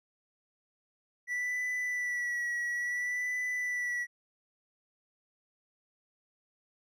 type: tone with vibrato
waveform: triangle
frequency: 1957 Hz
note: B6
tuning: 16 cents flat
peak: -29 dBFS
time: 1.27-4.07 s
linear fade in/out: 50 ms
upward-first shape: sine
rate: 0.58 Hz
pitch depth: 31 cents each way
effects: none